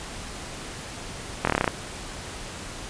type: slowing click train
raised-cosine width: 0.5 ms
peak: -5 dBFS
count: 9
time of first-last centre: 1.45-1.678 s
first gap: 23 ms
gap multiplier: 1.06
effects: pink hiss -37 dBFS RMS until 2.89 s + resampled to 22050 Hz